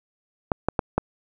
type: clicks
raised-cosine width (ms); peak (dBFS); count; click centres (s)
1; -6; 4; 0.518 / 0.686 / 0.792 / 0.98
effects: none